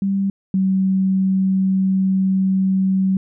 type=tone pair in turn; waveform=sine; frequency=196 / 190.42 Hz; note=G3 / G3; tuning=0 / -50 cents; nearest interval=minor second; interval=50 cents; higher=first; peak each=-16 / -14 dBFS; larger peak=second; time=0.02-0.3 / 0.54-3.17 s; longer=second; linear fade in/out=2 ms; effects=none